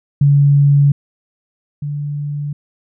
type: tone pair in turn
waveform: sine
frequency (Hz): 142.3 / 145.63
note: C#3 / D3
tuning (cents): +46 / -14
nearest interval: unison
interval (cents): 40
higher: second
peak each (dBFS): -7 / -19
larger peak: first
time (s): 0.21-0.92 / 1.82-2.53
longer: neither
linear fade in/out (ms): 5
effects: none